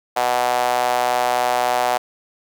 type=tone with high-pass filter; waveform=sawtooth; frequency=123.47 Hz; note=B2; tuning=in tune; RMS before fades=-19 dBFS; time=0.16-1.98 s; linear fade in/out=10 ms; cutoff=720 Hz; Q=4; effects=none